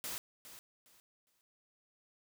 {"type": "noise with echo", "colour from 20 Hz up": "white", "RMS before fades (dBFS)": -41, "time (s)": [0.04, 0.18], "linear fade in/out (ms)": 0, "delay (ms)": 410, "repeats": 3, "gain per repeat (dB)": -12, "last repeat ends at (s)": 1.41, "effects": []}